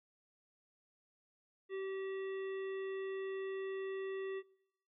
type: harmonic tone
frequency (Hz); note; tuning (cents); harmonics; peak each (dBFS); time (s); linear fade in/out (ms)
385.4; G4; -29; 1 / 3 / 5 / 7 / 9; -38 / -55 / -51 / -59 / -63; 1.69-4.43; 50
effects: noise-tail reverb RT60 0.9 s tail -23 dB re dry